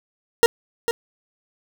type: tone with echo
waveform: 40% pulse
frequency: 466.2 Hz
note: A#4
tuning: in tune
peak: -9 dBFS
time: 0.43-0.46 s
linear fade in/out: 0 ms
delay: 450 ms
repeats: 1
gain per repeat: -9 dB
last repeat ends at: 0.91 s
effects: none